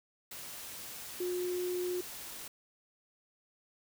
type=tone in noise; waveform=sine; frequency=359.4 Hz; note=F4; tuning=50 cents sharp; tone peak=-32 dBFS; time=1.2-2.01 s; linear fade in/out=5 ms; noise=white; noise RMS=-45 dBFS; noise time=0.31-2.48 s; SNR=+10 dB; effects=none